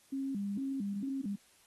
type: tone with vibrato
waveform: sine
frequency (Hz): 233.1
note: A#3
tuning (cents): 0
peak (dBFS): -33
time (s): 0.12-1.36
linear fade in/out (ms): 10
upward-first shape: square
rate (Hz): 2.2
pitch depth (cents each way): 260
effects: white hiss -65 dBFS RMS until 1.66 s + AAC 32 kbps